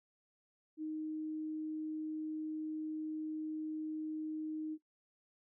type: tone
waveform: sine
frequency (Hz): 311.1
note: D#4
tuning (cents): 0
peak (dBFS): -37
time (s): 0.77-4.78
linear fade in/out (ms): 50
effects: noise-tail reverb RT60 0.1 s tail -17 dB re dry